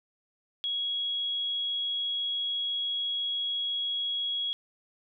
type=tone; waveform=sine; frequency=3322 Hz; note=G#7; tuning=in tune; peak=-28 dBFS; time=0.64-4.53 s; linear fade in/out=0 ms; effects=none